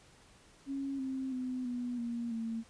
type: tone with pitch steps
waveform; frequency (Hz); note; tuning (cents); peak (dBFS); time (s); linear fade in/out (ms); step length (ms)
sine; 274.4 / 264.1 / 254.3 / 244.7 / 235.6 / 226.8; C#4 / C4 / C4 / B3 / A#3 / A#3; -17 / +16 / -49 / -16 / +19 / -47; -34; 0.66-2.64; 50; 330
effects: pink hiss -61 dBFS RMS until 2.69 s + resampled to 22050 Hz